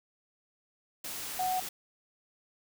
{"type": "tone in noise", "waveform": "sine", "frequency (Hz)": 740, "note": "F#5", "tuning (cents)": 0, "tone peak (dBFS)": -28, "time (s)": [1.39, 1.6], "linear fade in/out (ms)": 5, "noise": "white", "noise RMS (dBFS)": -39, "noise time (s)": [1.04, 1.69], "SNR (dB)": 8, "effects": []}